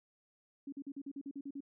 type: tone bursts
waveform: sine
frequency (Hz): 278.9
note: C#4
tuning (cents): +11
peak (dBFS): -40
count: 10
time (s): 0.67-1.606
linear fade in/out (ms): 5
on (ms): 54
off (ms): 44
effects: none

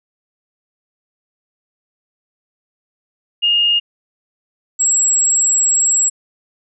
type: tone pair in turn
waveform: sine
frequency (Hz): 2841 / 7659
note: F7 / A#8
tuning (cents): +29 / +46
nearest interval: octave + perfect fourth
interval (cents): 1717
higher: second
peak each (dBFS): -11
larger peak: neither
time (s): 3.42-3.8 / 4.79-6.1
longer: second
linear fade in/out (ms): 20
effects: none

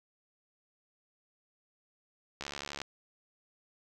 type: click train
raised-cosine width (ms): 0.2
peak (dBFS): -21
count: 30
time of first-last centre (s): 2.41-2.817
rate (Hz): 71.3
effects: none

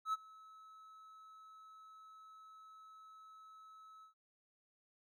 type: tone with ADSR envelope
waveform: triangle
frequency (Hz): 1296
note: E6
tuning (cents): -30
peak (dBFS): -30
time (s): 0.05-4.14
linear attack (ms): 82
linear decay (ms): 28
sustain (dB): -24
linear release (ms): 110
effects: none

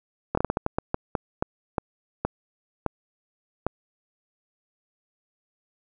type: slowing click train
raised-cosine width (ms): 1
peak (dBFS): -9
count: 15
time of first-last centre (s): 0.35-3.666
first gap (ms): 24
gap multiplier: 1.31
effects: none

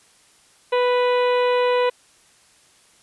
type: harmonic tone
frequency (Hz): 493.9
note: B4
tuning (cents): 0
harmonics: 1 / 2 / 3 / 4 / 5 / 6 / 7 / 8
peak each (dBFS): -17 / -23 / -33 / -32 / -32 / -35 / -40 / -38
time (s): 0.72-1.9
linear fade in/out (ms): 10
effects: white hiss -55 dBFS RMS until 3.02 s + resampled to 24000 Hz

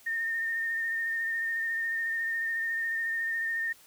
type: tone with vibrato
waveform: sine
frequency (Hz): 1825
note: A#6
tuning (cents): -37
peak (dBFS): -28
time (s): 0.06-3.73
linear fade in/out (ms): 10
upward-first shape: sine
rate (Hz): 14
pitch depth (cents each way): 24
effects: white hiss -57 dBFS RMS until 3.86 s

